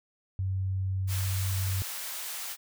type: tone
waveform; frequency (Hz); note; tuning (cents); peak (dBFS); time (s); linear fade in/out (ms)
sine; 95; F#2; +46; -27; 0.39-1.82; 0
type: high-pass noise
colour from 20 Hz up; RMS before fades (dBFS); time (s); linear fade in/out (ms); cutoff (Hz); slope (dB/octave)
white; -37; 1.07-2.57; 50; 750; 12
effects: none